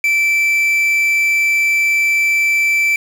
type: tone with quantisation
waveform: triangle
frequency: 2329 Hz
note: D7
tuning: 15 cents flat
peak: -10 dBFS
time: 0.04-2.96 s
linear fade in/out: 2 ms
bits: 5
effects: none